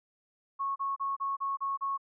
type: tone bursts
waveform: sine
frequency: 1100 Hz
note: C#6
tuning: 14 cents flat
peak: -29 dBFS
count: 7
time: 0.59-1.978 s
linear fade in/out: 20 ms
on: 170 ms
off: 33 ms
effects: none